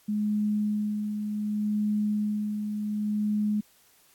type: tone with tremolo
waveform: sine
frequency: 210 Hz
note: G#3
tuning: 19 cents sharp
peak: -23 dBFS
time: 0.08-3.61 s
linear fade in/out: 10 ms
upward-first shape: sine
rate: 0.67 Hz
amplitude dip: 45%
effects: white hiss -61 dBFS RMS until 4.14 s + AAC 64 kbps